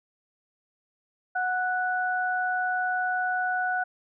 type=tone pair together; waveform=sine; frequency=734.9 / 1480 Hz; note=F#5 / F#6; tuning=-12 / 0 cents; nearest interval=octave; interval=1212 cents; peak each=-27 dBFS; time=1.35-3.84 s; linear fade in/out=10 ms; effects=none